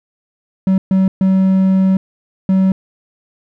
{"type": "tone bursts at uneven times", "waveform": "triangle", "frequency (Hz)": 190, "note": "F#3", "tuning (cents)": 46, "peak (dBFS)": -7, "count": 4, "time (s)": [[0.67, 0.78], [0.91, 1.08], [1.21, 1.97], [2.49, 2.72]], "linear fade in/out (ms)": 2, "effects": []}